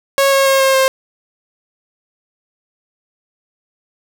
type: tone with pitch steps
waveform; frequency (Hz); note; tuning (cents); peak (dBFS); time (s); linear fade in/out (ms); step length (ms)
sawtooth; 550 / 544.9 / 539.9 / 535 / 530; C#5 / C#5 / C#5 / C5 / C5; -14 / -30 / -46 / +38 / +22; -6; 0.18-0.88; 0; 140
effects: none